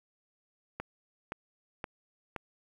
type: click train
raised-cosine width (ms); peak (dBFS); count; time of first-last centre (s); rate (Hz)
0.5; -21; 4; 0.8-2.362; 1.92
effects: 9-bit